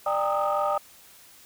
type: tone cluster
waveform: sine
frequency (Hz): 595 / 796 / 918 / 1230 / 1275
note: D5 / G5 / A#5 / D#6 / D#6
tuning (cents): +22 / +26 / -27 / -20 / +42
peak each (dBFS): -26 / -27 / -32 / -28 / -31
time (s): 0.06-0.78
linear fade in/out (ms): 5
effects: tanh soft clip ceiling -15 dBFS + white hiss -52 dBFS RMS until 1.45 s